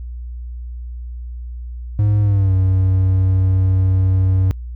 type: tone with pitch glide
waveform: triangle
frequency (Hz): 103.83 to 94.12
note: G#2 to F#2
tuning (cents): 0 to +30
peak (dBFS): -10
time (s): 1.99-4.51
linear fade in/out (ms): 0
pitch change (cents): -170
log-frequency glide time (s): 2.21-2.53
effects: noise-tail reverb RT60 0.1 s tail -25 dB re dry + added 60 Hz sine -26 dBFS peak until 4.75 s